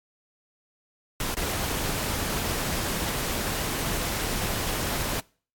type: noise with dropouts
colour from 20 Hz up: pink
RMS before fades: -29 dBFS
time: 1.2-5.2 s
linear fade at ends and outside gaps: 2 ms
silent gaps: 1.344-1.368 s
effects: noise-tail reverb RT60 0.4 s tail -23 dB re dry + AAC 64 kbps